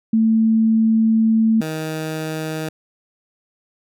sine / 15% pulse tone pair in turn, 222.6 / 157.4 Hz, A3 / D#3, +20 / +20 cents, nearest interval tritone, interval 600 cents, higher first, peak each -12 / -17 dBFS, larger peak first, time 0.13-1.61 / 1.61-2.69 s, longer first, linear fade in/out 5 ms, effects none

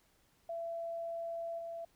sine tone with level steps, 671 Hz, E5, 31 cents sharp, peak -37 / -40 dBFS, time 0.49-1.85 s, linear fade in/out 5 ms, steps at 1.58 s, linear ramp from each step 10 ms, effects pink hiss -71 dBFS RMS until 1.95 s

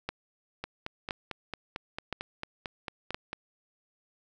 two click trains, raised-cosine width 0.3 ms, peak -19 / -16 dBFS, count 13 / 4, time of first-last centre 0.64-3.331 / 0.09-3.145 s, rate 4.46 / 0.982 Hz, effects none

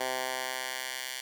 10% pulse tone with high-pass filter sweep, 129.1 Hz, C3, 23 cents flat, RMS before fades -35 dBFS, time 0-1.21 s, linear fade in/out 5 ms, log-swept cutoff 620 to 2400 Hz, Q 0.8, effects none

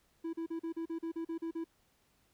triangle tone bursts, 329.6 Hz, E4, in tune, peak -33 dBFS, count 11, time 0.24-1.643 s, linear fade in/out 10 ms, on 93 ms, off 38 ms, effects pink hiss -72 dBFS RMS until 2.33 s

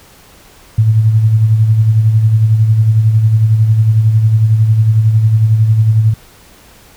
sine tone with tremolo, 110 Hz, A2, in tune, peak -4 dBFS, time 0.78-6.14 s, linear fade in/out 5 ms, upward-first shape sine, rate 11 Hz, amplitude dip 50%, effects pink hiss -42 dBFS RMS until 6.96 s

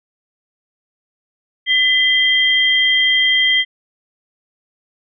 sine tone pair together, 2017 / 3186 Hz, B6 / G7, +36 / +27 cents, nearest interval minor sixth, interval 791 cents, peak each -14 dBFS, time 1.66-3.65 s, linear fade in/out 50 ms, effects none

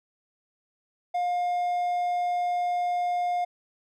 triangle tone, 710 Hz, F5, 28 cents sharp, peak -22 dBFS, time 1.14-3.45 s, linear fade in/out 10 ms, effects none

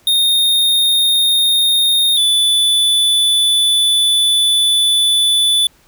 square tone pair in turn, 3687 / 3480 Hz, A#7 / A7, -20 / -20 cents, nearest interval minor second, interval 100 cents, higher first, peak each -11 / -11 dBFS, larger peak neither, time 0.07-2.17 / 2.17-5.67 s, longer second, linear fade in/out 2 ms, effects pink hiss -52 dBFS RMS until 5.87 s

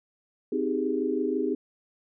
sine chord, Ab major seventh, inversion first, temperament just, 259.6 / 311.5 / 389.3 / 415.3 Hz, C4 / Eb4 / G4 / Ab4, -13 / +2 / -12 / 0 cents, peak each -30 dBFS, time 0.52-1.55 s, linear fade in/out 5 ms, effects none

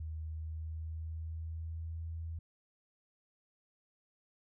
sine tone with pitch glide, 78.9 to 81.87 Hz, D#2 to E2, +25 to -11 cents, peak -38 dBFS, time 0-2.39 s, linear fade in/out 5 ms, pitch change +64 cents, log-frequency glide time 0.24-2.05 s, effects none

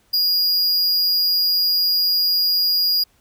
square tone, 4862 Hz, D#8, 41 cents flat, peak -16 dBFS, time 0.13-3.04 s, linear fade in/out 10 ms, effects pink hiss -60 dBFS RMS until 3.2 s

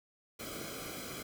pink noise with comb filter, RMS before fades -43 dBFS, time 0.39-1.23 s, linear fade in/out 10 ms, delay 1.1 ms, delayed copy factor -0.8, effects none

